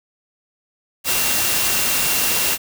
sine tone in noise, 2747 Hz, F7, 29 cents flat, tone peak -28 dBFS, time 1.04-2.58 s, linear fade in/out 50 ms, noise white, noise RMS -19 dBFS, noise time 1.04-2.58 s, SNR -12 dB, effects none

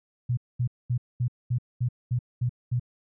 sine tone bursts, 122.3 Hz, B2, 16 cents flat, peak -22 dBFS, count 9, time 0.29-2.797 s, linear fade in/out 10 ms, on 83 ms, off 220 ms, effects none

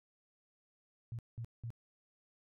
sine tone bursts, 116.3 Hz, A#2, 4 cents flat, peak -39 dBFS, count 3, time 1.12-1.704 s, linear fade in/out 0 ms, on 68 ms, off 190 ms, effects none

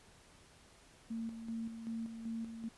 sine tone with tremolo, 227.1 Hz, A#3, 45 cents flat, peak -37 dBFS, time 1.1-2.69 s, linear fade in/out 10 ms, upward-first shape square, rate 2.6 Hz, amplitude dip 55%, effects pink hiss -62 dBFS RMS until 2.77 s + resampled to 24000 Hz

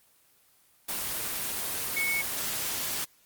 sine tone in noise, 2206 Hz, C#7, 9 cents flat, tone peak -26 dBFS, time 1.96-2.22 s, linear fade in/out 10 ms, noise white, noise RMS -32 dBFS, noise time 0.88-3.05 s, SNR +3 dB, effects white hiss -63 dBFS RMS until 3.25 s + Opus 24 kbps

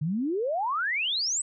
sine exponential sweep, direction up, 141.8 to 8290 Hz, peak -25 dBFS, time 0.01-1.42 s, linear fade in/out 10 ms, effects none

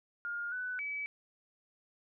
sine tone with pitch steps, 1416 / 1495 / 2289 Hz, F6 / F#6 / D7, +23 / +17 / -45 cents, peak -35 dBFS, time 0.25-1.06 s, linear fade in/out 0 ms, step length 270 ms, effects none

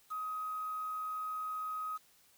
sine tone with quantisation, 1261 Hz, D#6, 23 cents sharp, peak -36 dBFS, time 0.1-1.98 s, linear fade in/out 20 ms, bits 9, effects white hiss -66 dBFS RMS until 2.37 s

